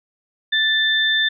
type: tone pair together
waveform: sine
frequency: 1760 / 3560 Hz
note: A6 / A7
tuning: 0 / +20 cents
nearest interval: octave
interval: 1220 cents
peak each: -18 dBFS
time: 0.52-1.29 s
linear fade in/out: 10 ms
effects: none